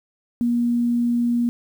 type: tone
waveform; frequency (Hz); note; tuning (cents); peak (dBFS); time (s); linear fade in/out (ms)
sine; 238.5; A#3; +40; -17; 0.41-1.49; 0
effects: 8-bit